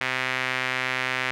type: tone with band-pass filter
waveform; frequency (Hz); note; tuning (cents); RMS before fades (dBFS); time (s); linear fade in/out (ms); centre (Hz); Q
sawtooth; 128.6; C3; -30; -27; 0.01-1.31; 0; 2100; 2.2
effects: none